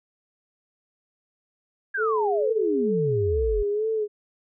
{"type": "exponential sweep", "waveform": "sine", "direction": "down", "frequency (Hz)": [1659, 41.2], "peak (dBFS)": -24, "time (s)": [1.94, 3.63], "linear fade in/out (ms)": 10}
{"type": "tone with vibrato", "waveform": "sine", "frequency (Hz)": 425.4, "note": "G#4", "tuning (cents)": 42, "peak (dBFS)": -22, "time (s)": [1.97, 4.08], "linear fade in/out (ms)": 50, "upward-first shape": "sine", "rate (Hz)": 2.2, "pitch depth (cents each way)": 75}
{"effects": []}